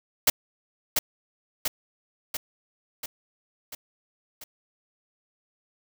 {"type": "noise with echo", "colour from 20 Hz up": "white", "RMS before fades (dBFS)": -18, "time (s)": [0.27, 0.3], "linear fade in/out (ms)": 5, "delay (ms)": 690, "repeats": 6, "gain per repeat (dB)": -4, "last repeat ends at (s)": 4.44, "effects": []}